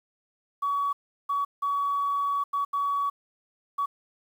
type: tone bursts at uneven times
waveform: sine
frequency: 1131 Hz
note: C#6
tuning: 34 cents sharp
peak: -23 dBFS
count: 6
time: 0.62-0.93 / 1.29-1.45 / 1.62-2.44 / 2.53-2.65 / 2.73-3.1 / 3.78-3.86 s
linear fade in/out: 10 ms
effects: tanh soft clip ceiling -19 dBFS + 9-bit